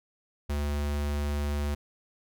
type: tone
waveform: square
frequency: 72.8 Hz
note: D2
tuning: 15 cents flat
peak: -28 dBFS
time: 0.49-1.75 s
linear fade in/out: 10 ms
effects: none